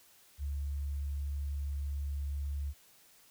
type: tone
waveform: sine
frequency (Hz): 71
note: C#2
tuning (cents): +42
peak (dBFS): -33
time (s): 0.38-2.74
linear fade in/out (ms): 50
effects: white hiss -62 dBFS RMS until 3.3 s